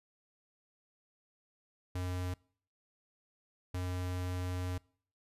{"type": "tone bursts at uneven times", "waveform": "square", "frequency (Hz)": 90.6, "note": "F#2", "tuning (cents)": -36, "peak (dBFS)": -35, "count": 2, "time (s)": [[1.95, 2.34], [3.74, 4.78]], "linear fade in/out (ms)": 5, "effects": ["noise-tail reverb RT60 0.5 s tail -24 dB re dry", "resampled to 32000 Hz"]}